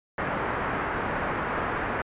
white low-pass noise, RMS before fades -29 dBFS, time 0.18-2.02 s, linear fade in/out 2 ms, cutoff 1700 Hz, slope 24 dB/octave, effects resampled to 8000 Hz

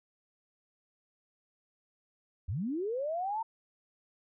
sine linear sweep, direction up, 70 to 921 Hz, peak -31 dBFS, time 2.48-3.43 s, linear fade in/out 10 ms, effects none

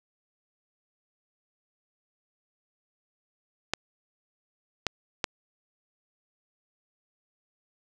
clicks, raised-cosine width 0.2 ms, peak -8 dBFS, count 3, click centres 3.736 / 4.867 / 5.242 s, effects none

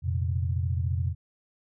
sine chord, F suspended fourth, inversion none, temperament equal, 87.31 / 116.54 / 130.81 Hz, F2 / Bb2 / C3, 0 / 0 / 0 cents, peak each -26 / -32 / -32 dBFS, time 0.02-1.15 s, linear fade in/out 50 ms, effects none

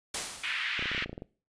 white noise with exponential decay, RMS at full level -30 dBFS, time 0.14-0.88 s, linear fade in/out 5 ms, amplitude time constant 160 ms
pink band-pass noise, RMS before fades -33 dBFS, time 0.43-1.05 s, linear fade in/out 10 ms, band 1700 to 3100 Hz, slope 24 dB/octave
clicks, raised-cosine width 2 ms, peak -26 dBFS, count 12, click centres 0.793 / 0.825 / 0.857 / 0.916 / 0.948 / 0.979 / 1.024 / 1.06 / 1.095 / 1.13 / 1.179 / 1.221 s
effects noise-tail reverb RT60 0.4 s tail -22 dB re dry + resampled to 22050 Hz

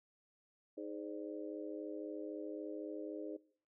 harmonic tone with a mistuned harmonic, 103.83 Hz, G#2, in tune, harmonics 3 / 4 / 5 / 6, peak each -45 / -47 / -49 / -51 dBFS, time 0.77-3.37 s, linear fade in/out 10 ms, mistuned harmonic 6, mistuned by -86 cents, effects noise-tail reverb RT60 0.5 s tail -20 dB re dry

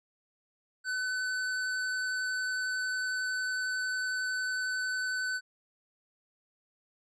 square tone with vibrato, 1510 Hz, F#6, 35 cents sharp, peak -31 dBFS, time 0.84-5.41 s, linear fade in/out 50 ms, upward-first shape triangle, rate 11 Hz, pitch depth 9 cents each way, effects resampled to 22050 Hz

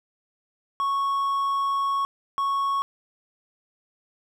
triangle tone pair in turn, 1106 / 1106 Hz, C#6 / C#6, -4 / -4 cents, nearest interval unison, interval 0 cents, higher neither, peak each -20 dBFS, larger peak neither, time 0.8-2.05 / 2.38-2.82 s, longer first, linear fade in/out 0 ms, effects none

